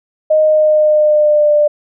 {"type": "tone with pitch glide", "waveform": "sine", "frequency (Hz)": [620, 594.4], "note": ["D#5", "D5"], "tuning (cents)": [-6, 21], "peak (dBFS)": -7, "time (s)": [0.3, 1.68], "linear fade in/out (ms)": 10, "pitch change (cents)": -73, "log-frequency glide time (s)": [0.41, 1.53], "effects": []}